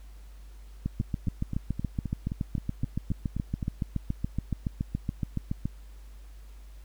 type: two click trains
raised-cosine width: 5 ms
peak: -19 / -16 dBFS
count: 11 / 35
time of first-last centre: 1.01-3.628 / 0.86-5.655 s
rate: 3.82 / 7.09 Hz
effects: added 50 Hz sine -44 dBFS peak until 6.84 s + pink hiss -61 dBFS RMS until 6.84 s